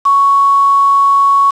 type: tone with quantisation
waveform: sine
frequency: 1112 Hz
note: C#6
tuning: 5 cents sharp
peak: -6 dBFS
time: 0.05-1.51 s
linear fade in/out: 10 ms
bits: 4
effects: low-pass 6000 Hz 12 dB/octave